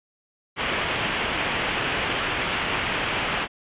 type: low-pass noise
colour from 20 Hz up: white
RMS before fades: -26 dBFS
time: 0.56-3.48 s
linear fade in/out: 50 ms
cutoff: 3200 Hz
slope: 48 dB/octave
effects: resampled to 8000 Hz